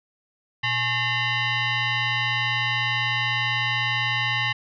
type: tone with frequency modulation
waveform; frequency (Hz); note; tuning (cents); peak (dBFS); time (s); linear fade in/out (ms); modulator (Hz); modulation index
sine; 120; B2; -49; -21; 0.63-4.53; 10; 966; 3.2
effects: none